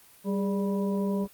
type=harmonic tone with a mistuned harmonic; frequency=196 Hz; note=G3; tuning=in tune; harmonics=1 / 2 / 3 / 5; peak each=-26 / -32 / -36 / -40 dBFS; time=0.24-1.28 s; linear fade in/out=50 ms; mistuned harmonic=2; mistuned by=+73 cents; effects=white hiss -55 dBFS RMS until 1.33 s + Opus 32 kbps